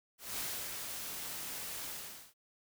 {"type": "noise with ADSR envelope", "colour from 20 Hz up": "white", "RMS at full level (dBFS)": -38, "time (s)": [0.18, 2.34], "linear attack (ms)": 200, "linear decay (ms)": 320, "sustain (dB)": -4, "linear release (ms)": 460, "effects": []}